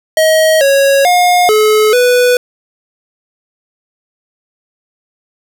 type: tone with pitch steps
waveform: square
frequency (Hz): 633 / 552 / 715 / 429.1 / 493.7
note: D#5 / C#5 / F5 / A4 / B4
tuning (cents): +30 / -7 / +41 / -43 / -1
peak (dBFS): -7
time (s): 0.17-2.37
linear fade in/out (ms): 2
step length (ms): 440
effects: none